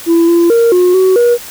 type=tone with pitch steps; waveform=sine; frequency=335.3 / 341.2 / 464.6 / 360.1 / 375.1 / 479.1 Hz; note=E4 / F4 / A#4 / F#4 / F#4 / A#4; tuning=+30 / -40 / -6 / -47 / +24 / +47 cents; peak=-3 dBFS; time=0.06-1.38 s; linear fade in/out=50 ms; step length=220 ms; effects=tanh soft clip ceiling -4 dBFS + white hiss -29 dBFS RMS until 1.5 s